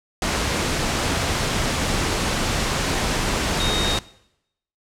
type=tone in noise; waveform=sine; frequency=3729 Hz; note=A#7; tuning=in tune; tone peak=-23 dBFS; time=3.6-3.98 s; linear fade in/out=2 ms; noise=pink; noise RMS=-22 dBFS; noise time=0.22-3.99 s; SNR=-4 dB; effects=noise-tail reverb RT60 0.8 s tail -20 dB re dry + low-pass 8000 Hz 12 dB/octave